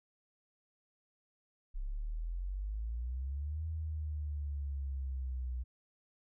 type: exponential two-way sweep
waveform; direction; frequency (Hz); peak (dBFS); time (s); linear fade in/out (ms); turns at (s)
sine; up then down; 32.7 to 80.7 to 61.3; -35; 1.74-5.64; 20; 3.66
effects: none